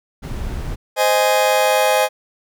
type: noise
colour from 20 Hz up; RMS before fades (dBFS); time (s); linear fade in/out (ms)
brown; -25; 0.22-0.76; 20
type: chord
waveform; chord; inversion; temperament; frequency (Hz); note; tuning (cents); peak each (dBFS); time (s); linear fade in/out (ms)
40% pulse; Ab major; first; just; 519.1 / 623 / 830.6; C5 / Eb5 / Ab5; -14 / +2 / 0; -17; 0.96-2.09; 50
effects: none